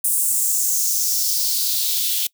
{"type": "noise with high-pass filter sweep", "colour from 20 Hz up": "blue", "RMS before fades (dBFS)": -20, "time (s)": [0.04, 2.27], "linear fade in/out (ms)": 5, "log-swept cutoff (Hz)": [9200, 3200], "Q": 2.9, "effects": ["noise-tail reverb RT60 0.1 s tail -23 dB re dry"]}